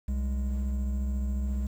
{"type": "tone pair together", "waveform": "triangle", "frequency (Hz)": [64.1, 206.6], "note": ["C2", "G#3"], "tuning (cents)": [-35, -9], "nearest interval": "octave + minor sixth", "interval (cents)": 2026, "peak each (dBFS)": [-25, -35], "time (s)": [0.08, 1.67], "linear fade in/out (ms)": 5, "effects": ["9-bit"]}